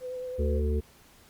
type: tone with vibrato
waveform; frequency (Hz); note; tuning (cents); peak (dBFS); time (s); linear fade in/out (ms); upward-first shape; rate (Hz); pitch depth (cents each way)
sine; 505; B4; +39; -33; 0-0.62; 50; sine; 9.2; 17
type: harmonic tone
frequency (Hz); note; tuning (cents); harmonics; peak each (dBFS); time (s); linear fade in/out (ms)
74.2; D2; +18; 1 / 3 / 5 / 6; -25 / -35 / -35 / -34; 0.38-0.81; 20
effects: pink hiss -57 dBFS RMS until 1.29 s + Opus 48 kbps